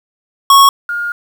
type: tone pair in turn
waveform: square / sine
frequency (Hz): 1104 / 1419.7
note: C#6 / F6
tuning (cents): -7 / +28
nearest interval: major third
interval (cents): 435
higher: second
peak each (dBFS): -4 / -16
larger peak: first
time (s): 0.5-0.69 / 0.89-1.12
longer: second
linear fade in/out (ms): 2
effects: 7-bit